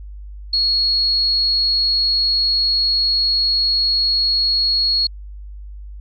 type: tone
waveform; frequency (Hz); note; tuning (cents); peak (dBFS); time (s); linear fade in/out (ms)
sine; 4325; C#8; -43; -14; 0.53-5.07; 5
effects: added 50 Hz sine -31 dBFS peak until 6 s